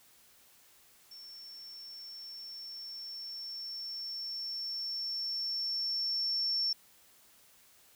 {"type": "tone with level ramp", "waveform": "sine", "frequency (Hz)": 5430, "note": "F8", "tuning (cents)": -50, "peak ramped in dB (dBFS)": [-47, -28], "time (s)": [1.11, 6.73], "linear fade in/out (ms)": 5, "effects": ["white hiss -62 dBFS RMS until 7.95 s"]}